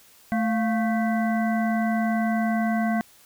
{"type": "harmonic tone with a mistuned harmonic", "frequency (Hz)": 220, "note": "A3", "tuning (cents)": 0, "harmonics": [1, 3, 5, 7, 9], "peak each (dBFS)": [-22, -27, -37, -34, -36], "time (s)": [0.32, 3.01], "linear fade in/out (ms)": 0, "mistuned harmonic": 3, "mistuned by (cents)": 96, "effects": ["white hiss -54 dBFS RMS until 3.25 s"]}